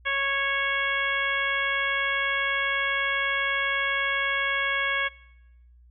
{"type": "harmonic tone", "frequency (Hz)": 552, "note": "C#5", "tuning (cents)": -7, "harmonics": [1, 2, 3, 4, 5, 6], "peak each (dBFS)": [-36, -32, -27, -28, -35, -34], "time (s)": [0.05, 5.09], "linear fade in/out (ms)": 20, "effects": ["noise-tail reverb RT60 0.9 s tail -22 dB re dry", "added 60 Hz sine -51 dBFS peak until 5.9 s"]}